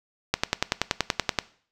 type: click train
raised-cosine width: 0.2 ms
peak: -3 dBFS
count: 12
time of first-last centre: 0.34-1.388 s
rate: 10.5 Hz
effects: noise-tail reverb RT60 0.5 s tail -19 dB re dry